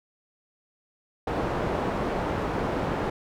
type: low-pass noise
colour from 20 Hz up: white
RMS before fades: -28 dBFS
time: 1.27-3.1 s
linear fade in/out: 5 ms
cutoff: 750 Hz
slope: 12 dB/octave
effects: none